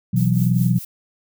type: chord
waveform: sine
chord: B suspended fourth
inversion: none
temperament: just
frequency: 123.47 / 164.63 / 185.21 Hz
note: B2 / E3 / F#3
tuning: 0 / -2 / +2 cents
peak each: -18 / -20 / -19 dBFS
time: 0.13-0.79 s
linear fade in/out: 10 ms
type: noise with tremolo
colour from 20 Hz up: violet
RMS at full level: -33 dBFS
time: 0.16-0.85 s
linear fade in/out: 5 ms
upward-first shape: triangle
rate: 4.8 Hz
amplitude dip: 80%
effects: none